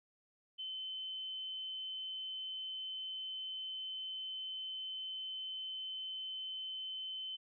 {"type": "tone", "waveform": "sine", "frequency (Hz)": 3061, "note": "G7", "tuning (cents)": -42, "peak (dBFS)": -40, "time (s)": [0.58, 7.37], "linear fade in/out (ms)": 20, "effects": []}